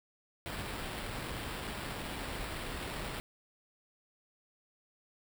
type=noise with sample-and-hold; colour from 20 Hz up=pink; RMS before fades=-40 dBFS; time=0.46-3.2 s; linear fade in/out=0 ms; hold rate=6300 Hz; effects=none